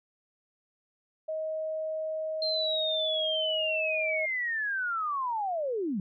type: tone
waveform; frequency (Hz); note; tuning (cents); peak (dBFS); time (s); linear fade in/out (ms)
sine; 630; D#5; +21; -30; 1.28-4.26; 10
type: linear sweep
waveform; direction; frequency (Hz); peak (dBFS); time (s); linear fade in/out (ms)
sine; down; 4186 to 174.1; -28; 2.42-6; 2
effects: none